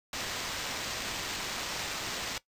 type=noise with sample-and-hold; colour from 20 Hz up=white; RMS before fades=-36 dBFS; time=0.13-2.38 s; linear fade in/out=2 ms; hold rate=11025 Hz; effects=noise-tail reverb RT60 0.1 s tail -18 dB re dry + resampled to 32000 Hz